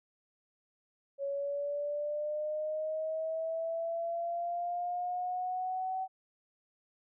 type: linear sweep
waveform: sine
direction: up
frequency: 554.4 to 759 Hz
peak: -32 dBFS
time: 1.18-6.08 s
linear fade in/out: 50 ms
effects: none